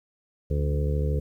harmonic tone with a mistuned harmonic, 72.9 Hz, D2, 12 cents flat, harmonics 1 / 2 / 3 / 4 / 5 / 6 / 7, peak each -24 / -28 / -39 / -41 / -40 / -34 / -36 dBFS, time 0.5-1.2 s, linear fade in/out 10 ms, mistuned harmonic 3, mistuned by +17 cents, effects 10-bit

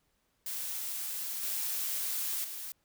blue noise with level steps, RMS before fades -37 / -34 / -41 dBFS, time 0.46-2.72 s, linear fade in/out 2 ms, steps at 1.43 / 2.44 s, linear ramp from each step 5 ms, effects pink hiss -75 dBFS RMS until 2.84 s

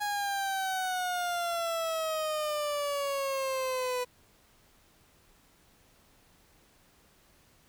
30% pulse exponential sweep, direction down, 830.6 to 493.9 Hz, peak -27 dBFS, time 0-4.05 s, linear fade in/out 20 ms, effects pink hiss -63 dBFS RMS until 7.68 s

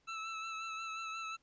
25% pulse tone with vibrato, 1318.5 Hz, E6, in tune, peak -36 dBFS, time 0.07-1.37 s, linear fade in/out 20 ms, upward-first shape sine, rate 5.6 Hz, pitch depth 25 cents each way, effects pink hiss -75 dBFS RMS until 1.42 s + resampled to 16000 Hz

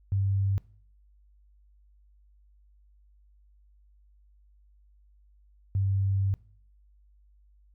sine tone pair in turn, 98 / 97.54 Hz, G2 / G2, 0 / -8 cents, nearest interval unison, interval 8 cents, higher first, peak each -23 dBFS, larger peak neither, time 0.12-0.58 / 5.75-6.34 s, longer second, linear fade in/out 0 ms, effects noise-tail reverb RT60 0.5 s tail -20 dB re dry + added 50 Hz sine -57 dBFS peak until 7.74 s

